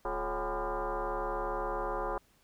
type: tone with frequency modulation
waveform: sine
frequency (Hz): 231.2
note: A#3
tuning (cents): -14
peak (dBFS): -31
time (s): 0.05-2.18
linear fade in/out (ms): 2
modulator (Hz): 195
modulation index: 5.3
effects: pink hiss -67 dBFS RMS until 2.43 s